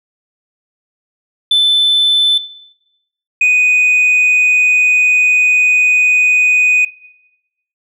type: tone pair in turn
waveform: sine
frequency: 3520 / 2489 Hz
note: A7 / D#7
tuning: 0 / 0 cents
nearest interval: tritone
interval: 600 cents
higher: first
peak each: -5 dBFS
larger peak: neither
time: 1.51-2.38 / 3.41-6.85 s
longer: second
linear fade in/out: 5 ms
effects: noise-tail reverb RT60 0.9 s tail -19 dB re dry + tanh soft clip ceiling -6 dBFS